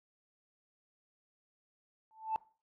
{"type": "tone with exponential growth", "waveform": "sine", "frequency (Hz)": 880, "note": "A5", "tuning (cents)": 0, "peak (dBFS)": -26, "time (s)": [2.11, 2.36], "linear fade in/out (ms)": 0, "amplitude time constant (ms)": 54, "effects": ["noise-tail reverb RT60 0.4 s tail -22 dB re dry", "tanh soft clip ceiling -27 dBFS"]}